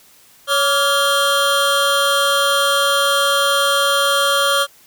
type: tone cluster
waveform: square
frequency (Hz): 558 / 1157 / 1400 / 3195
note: C#5 / D6 / F6 / G7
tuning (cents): +11 / -26 / +4 / +32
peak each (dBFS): -20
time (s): 0.47-4.67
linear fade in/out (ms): 50
effects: white hiss -49 dBFS RMS until 4.86 s